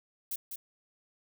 violet noise with echo, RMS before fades -35 dBFS, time 0.31-0.36 s, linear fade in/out 5 ms, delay 200 ms, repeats 1, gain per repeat -5 dB, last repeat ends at 0.56 s, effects none

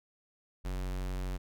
square tone, 46.25 Hz, F#1, in tune, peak -34 dBFS, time 0.64-1.38 s, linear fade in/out 20 ms, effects none

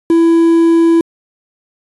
triangle tone with quantisation, 332.5 Hz, E4, 15 cents sharp, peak -4 dBFS, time 0.1-1.01 s, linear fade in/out 2 ms, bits 5, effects resampled to 24000 Hz

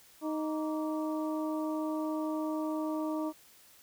harmonic tone with a mistuned harmonic, 311.1 Hz, D#4, in tune, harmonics 1 / 2 / 3 / 4, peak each -32 / -38 / -42 / -44 dBFS, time 0.21-3.33 s, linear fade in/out 50 ms, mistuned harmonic 4, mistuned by -120 cents, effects white hiss -59 dBFS RMS until 3.82 s

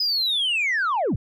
sine linear sweep, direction down, 5060 to 68.6 Hz, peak -18 dBFS, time 0-1.16 s, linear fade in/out 5 ms, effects tanh soft clip ceiling -18 dBFS

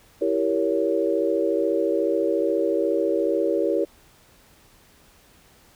sine chord, E diminished seventh, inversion none, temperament equal with one note detuned, 329.6 / 392 / 466.2 / 560.2 Hz, E4 / G4 / Bb4 / Db5, 0 / 0 / 0 / +18 cents, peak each -25 dBFS, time 0.21-3.85 s, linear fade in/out 10 ms, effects pink hiss -55 dBFS RMS until 5.75 s

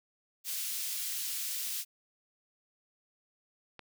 white high-pass noise, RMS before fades -36 dBFS, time 0.44-1.85 s, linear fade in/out 50 ms, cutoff 2900 Hz, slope 12 dB/octave
click, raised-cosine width 0.3 ms, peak -30 dBFS, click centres 3.793 s
effects none

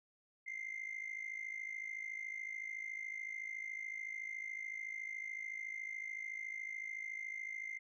sine tone with amplitude modulation, 2093 Hz, C7, in tune, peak -36 dBFS, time 0.46-7.79 s, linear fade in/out 20 ms, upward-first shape sine, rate 53.8 Hz, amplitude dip 85%, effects tanh soft clip ceiling -37 dBFS

